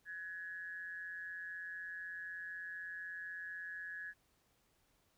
sine tone with amplitude modulation, 1684 Hz, G#6, 24 cents sharp, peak -40 dBFS, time 0.05-4.14 s, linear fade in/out 50 ms, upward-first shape sine, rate 176 Hz, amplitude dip 65%, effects pink hiss -75 dBFS RMS until 5.17 s

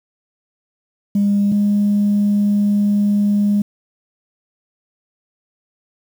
sine tone pair in turn, 202.3 / 204.9 Hz, G#3 / G#3, -45 / -23 cents, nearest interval unison, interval 22 cents, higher second, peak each -11 dBFS, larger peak neither, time 1.15-1.52 / 1.52-3.62 s, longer second, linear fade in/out 5 ms, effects tanh soft clip ceiling -9 dBFS + 7-bit

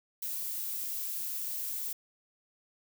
violet noise, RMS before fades -36 dBFS, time 0.22-1.93 s, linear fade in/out 5 ms, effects none

